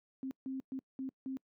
sine tone bursts at uneven times, 264.8 Hz, C4, 21 cents sharp, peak -36 dBFS, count 5, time 0.23-0.31 / 0.46-0.6 / 0.72-0.79 / 0.99-1.09 / 1.26-1.37 s, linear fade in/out 0 ms, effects noise-tail reverb RT60 0.1 s tail -26 dB re dry + high-pass 150 Hz 12 dB/octave

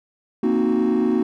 triangle chord, C half-diminished seventh, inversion third, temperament equal, 233.1 / 261.6 / 311.1 / 370 Hz, Bb3 / C4 / Eb4 / Gb4, 0 / 0 / 0 / 0 cents, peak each -18 / -20 / -20 / -19 dBFS, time 0.43-1.23 s, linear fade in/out 5 ms, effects tanh soft clip ceiling -10 dBFS

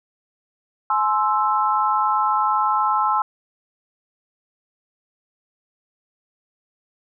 sine chord, Ab augmented, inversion none, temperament equal with one note detuned, 848.1 / 1046.5 / 1318.5 Hz, Ab5 / C6 / E6, +36 / 0 / 0 cents, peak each -21 dBFS, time 0.9-3.22 s, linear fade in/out 2 ms, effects none

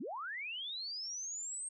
sine linear sweep, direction up, 173.7 to 8520 Hz, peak -39 dBFS, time 0-1.69 s, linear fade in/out 10 ms, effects none

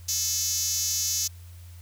5% pulse tone with high-pass filter, 434.9 Hz, A4, 20 cents flat, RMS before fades -27 dBFS, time 0.08-1.28 s, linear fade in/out 10 ms, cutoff 6500 Hz, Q 3.8, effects added 87 Hz sine -42 dBFS peak until 1.81 s + white hiss -56 dBFS RMS until 1.81 s

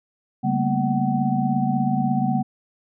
sine tone cluster, 141.3 / 195.9 / 225 / 241.6 / 754 Hz, C#3 / G3 / A3 / B3 / F#5, +34 / -1 / +39 / -38 / +32 cents, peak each -25 dBFS, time 0.43-2.43 s, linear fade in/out 20 ms, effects none

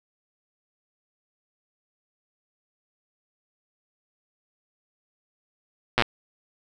slowing click train, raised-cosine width 0.3 ms, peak -3 dBFS, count 6, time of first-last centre 5.98-6.022 s, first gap 8 ms, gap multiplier 1.03, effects none

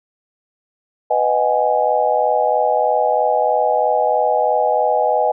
sine chord, G# minor seventh, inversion first, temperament just, 498.4 / 623 / 747.5 / 830.6 Hz, B4 / D#5 / F#5 / G#5, +16 / +2 / +17 / 0 cents, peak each -20 / -18 / -20 / -18 dBFS, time 1.1-5.32 s, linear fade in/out 10 ms, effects none

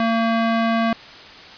square tone with band-pass filter, 227.5 Hz, A#3, 42 cents flat, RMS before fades -19 dBFS, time 0-0.93 s, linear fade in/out 2 ms, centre 1000 Hz, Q 0.5, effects white hiss -40 dBFS RMS until 1.57 s + resampled to 11025 Hz

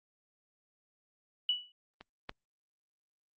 sine tone with exponential decay, 2951 Hz, F#7, 5 cents flat, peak -24 dBFS, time 1.49-1.72 s, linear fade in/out 2 ms, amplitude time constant 48 ms
clicks, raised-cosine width 0.3 ms, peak -32 / -22 dBFS, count 2, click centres 2.01 / 2.294 s
effects Opus 32 kbps

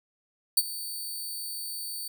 10% pulse tone with ADSR envelope, 4546 Hz, C#8, 43 cents sharp, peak -10 dBFS, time 0.57-2.08 s, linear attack 7 ms, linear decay 40 ms, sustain -17 dB, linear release 5 ms, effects none

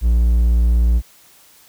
triangle tone, 58.27 Hz, A#1, in tune, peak -9 dBFS, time 0.01-1.02 s, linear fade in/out 50 ms, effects white hiss -49 dBFS RMS until 1.68 s

